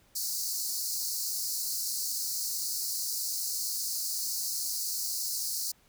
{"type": "high-pass noise", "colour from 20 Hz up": "pink", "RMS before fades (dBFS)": -33, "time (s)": [0.15, 5.72], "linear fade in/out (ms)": 10, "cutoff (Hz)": 4300, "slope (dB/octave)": 96, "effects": ["pink hiss -64 dBFS RMS until 5.88 s"]}